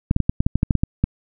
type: clicks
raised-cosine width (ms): 5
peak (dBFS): -4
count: 12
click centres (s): 0.111 / 0.164 / 0.203 / 0.295 / 0.405 / 0.465 / 0.556 / 0.631 / 0.708 / 0.753 / 0.835 / 1.04
effects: none